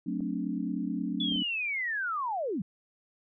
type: chord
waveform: sine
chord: D dominant seventh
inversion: first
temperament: just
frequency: 183.54 / 220.2 / 264.3 / 293.7 Hz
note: F#3 / A3 / C4 / D4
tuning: -14 / +2 / +18 / 0 cents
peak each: -35 dBFS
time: 0.06-1.43 s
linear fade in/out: 10 ms
type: clicks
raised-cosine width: 2 ms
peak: -33 dBFS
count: 3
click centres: 0.206 / 1.321 / 1.361 s
type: linear sweep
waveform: sine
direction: down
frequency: 3454 to 155.4 Hz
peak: -29 dBFS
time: 1.2-2.62 s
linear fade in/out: 5 ms
effects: none